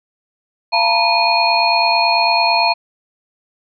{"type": "tone cluster", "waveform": "sine", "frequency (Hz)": [687, 890, 959, 2462, 4284], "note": ["F5", "A5", "A#5", "D#7", "C8"], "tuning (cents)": [-29, 20, 49, -19, 40], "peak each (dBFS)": -18, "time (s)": [0.72, 2.74], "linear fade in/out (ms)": 20, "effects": []}